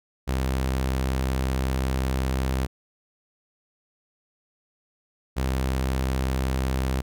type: tone pair in turn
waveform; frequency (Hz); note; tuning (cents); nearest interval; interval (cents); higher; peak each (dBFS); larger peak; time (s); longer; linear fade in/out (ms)
sawtooth; 65.41 / 65.41; C2 / C2; 0 / 0; unison; 0; neither; -19; neither; 0.27-2.67 / 5.36-7.02; first; 20
effects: none